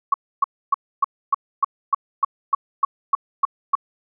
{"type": "tone bursts", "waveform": "sine", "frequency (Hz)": 1110, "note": "C#6", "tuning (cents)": 2, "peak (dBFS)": -12, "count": 13, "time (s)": [0.12, 3.753], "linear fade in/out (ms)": 5, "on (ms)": 21, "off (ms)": 280, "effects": []}